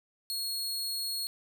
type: tone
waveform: sawtooth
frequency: 4315 Hz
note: C#8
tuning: 47 cents flat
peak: -29 dBFS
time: 0.3-1.27 s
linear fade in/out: 0 ms
effects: none